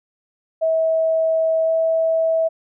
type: tone with pitch glide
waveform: sine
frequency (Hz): 646 to 650.1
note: E5 to E5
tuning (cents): -35 to -24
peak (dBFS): -15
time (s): 0.61-2.49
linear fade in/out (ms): 20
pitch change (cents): +11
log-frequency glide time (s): 1.65-1.7
effects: none

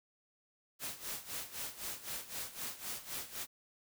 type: noise with tremolo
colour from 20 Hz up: white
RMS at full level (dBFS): -40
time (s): 0.79-3.47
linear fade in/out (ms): 50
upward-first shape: sine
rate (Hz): 3.9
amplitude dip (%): 80
effects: none

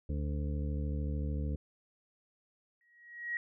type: harmonic tone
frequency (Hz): 73.42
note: D2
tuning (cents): 0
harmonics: 1 / 2 / 3 / 4 / 6 / 7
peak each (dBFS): -33 / -39 / -43 / -45 / -49 / -50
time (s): 0.09-1.56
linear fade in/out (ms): 5
type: tone with exponential growth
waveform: sine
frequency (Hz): 1900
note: A#6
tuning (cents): +33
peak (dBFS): -30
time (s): 2.81-3.37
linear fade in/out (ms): 1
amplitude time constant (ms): 120
effects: none

